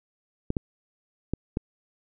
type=clicks; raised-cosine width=3 ms; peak=-13 dBFS; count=4; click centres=0.504 / 0.568 / 1.336 / 1.571 s; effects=none